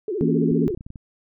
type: tone with vibrato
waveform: sine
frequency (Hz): 389.2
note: G4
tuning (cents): -12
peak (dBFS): -23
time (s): 0.08-0.75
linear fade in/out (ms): 2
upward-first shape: sine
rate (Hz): 15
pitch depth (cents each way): 220
type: chord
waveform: sine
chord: A# diminished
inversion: second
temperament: equal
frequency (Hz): 164.81 / 233.1 / 277.2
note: E3 / A#3 / C#4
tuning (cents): 0 / 0 / 0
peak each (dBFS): -22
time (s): 0.21-0.68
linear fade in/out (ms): 0
type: clicks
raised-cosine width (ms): 5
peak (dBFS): -25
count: 9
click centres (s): 0.516 / 0.669 / 0.705 / 0.743 / 0.775 / 0.809 / 0.865 / 0.904 / 0.958
effects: none